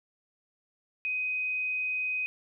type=tone; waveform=sine; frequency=2509 Hz; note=D#7; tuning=14 cents sharp; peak=-28 dBFS; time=1.05-2.26 s; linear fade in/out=0 ms; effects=none